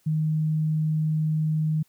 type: tone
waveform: sine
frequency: 155.7 Hz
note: D#3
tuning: 2 cents sharp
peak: -21 dBFS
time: 0.06-1.83 s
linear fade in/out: 10 ms
effects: white hiss -65 dBFS RMS until 1.88 s